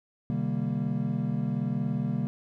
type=chord; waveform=triangle; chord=C minor seventh; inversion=none; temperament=equal with one note detuned; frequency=130.81 / 151.92 / 196 / 233.1 Hz; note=C3 / Eb3 / G3 / Bb3; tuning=0 / -41 / 0 / 0 cents; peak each=-30 dBFS; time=0.3-2.27 s; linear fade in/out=0 ms; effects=none